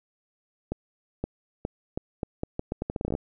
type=accelerating click train; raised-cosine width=2 ms; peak=-15 dBFS; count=18; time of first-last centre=0.72-3.151 s; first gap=520 ms; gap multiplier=0.79; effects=none